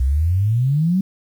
sine exponential sweep, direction up, 61.74 to 196 Hz, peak -14 dBFS, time 0-1.01 s, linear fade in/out 5 ms, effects 8-bit

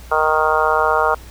harmonic tone, 155.7 Hz, D#3, 2 cents sharp, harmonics 3 / 4 / 5 / 6 / 7 / 8 / 9, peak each -21 / -21 / -21 / -21 / -21 / -21 / -21 dBFS, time 0.11-1.15 s, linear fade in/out 10 ms, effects added 60 Hz sine -36 dBFS peak until 1.3 s + pink hiss -43 dBFS RMS until 1.3 s

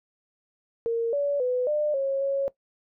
sine tone with pitch steps, 461.9 / 571 / 500 / 599 / 545 / 551 Hz, A#4 / D5 / B4 / D5 / C#5 / C#5, -16 / -49 / +21 / +34 / -29 / -11 cents, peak -22 dBFS, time 0.86-2.48 s, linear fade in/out 0 ms, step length 270 ms, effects noise-tail reverb RT60 0.1 s tail -18 dB re dry

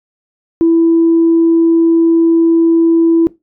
sine tone, 331.4 Hz, E4, 9 cents sharp, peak -5 dBFS, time 0.61-3.27 s, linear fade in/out 0 ms, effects noise-tail reverb RT60 0.2 s tail -20 dB re dry + tanh soft clip ceiling -2 dBFS

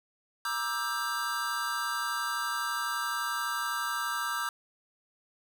square chord, E half-diminished seventh, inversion second, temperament just, 949.3 / 1186.7 / 1318.5 / 1582.2 Hz, Bb5 / D6 / E6 / G6, +31 / +18 / 0 / +16 cents, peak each -39 / -37 / -36 / -35 dBFS, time 0.45-4.49 s, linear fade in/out 2 ms, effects none

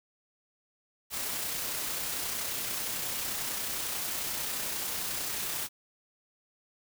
white noise with amplitude modulation, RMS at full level -33 dBFS, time 1.1-5.69 s, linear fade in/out 50 ms, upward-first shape sine, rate 31.2 Hz, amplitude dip 25%, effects none

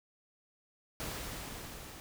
pink noise with level ramp, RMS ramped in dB -39 to -49 dBFS, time 1-2 s, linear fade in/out 0 ms, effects none

